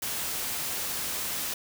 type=noise; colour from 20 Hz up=white; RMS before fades=-32 dBFS; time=0.02-1.54 s; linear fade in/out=5 ms; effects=none